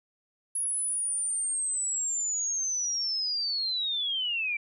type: linear sweep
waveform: sine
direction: down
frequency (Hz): 10548 to 2314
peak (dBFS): -27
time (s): 0.55-4.57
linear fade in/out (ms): 5
effects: none